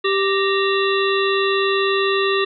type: harmonic tone with a mistuned harmonic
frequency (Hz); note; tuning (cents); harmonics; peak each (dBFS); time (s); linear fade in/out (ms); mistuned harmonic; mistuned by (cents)
392; G4; 0; 1 / 3 / 5 / 7 / 9 / 10; -18 / -23 / -25 / -26 / -28 / -28; 0.04-2.45; 10; 5; -95
effects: none